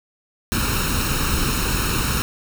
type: noise with comb filter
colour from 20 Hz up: pink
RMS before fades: -21 dBFS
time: 0.52-2.22 s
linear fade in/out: 0 ms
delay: 0.74 ms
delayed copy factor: +0.7
effects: none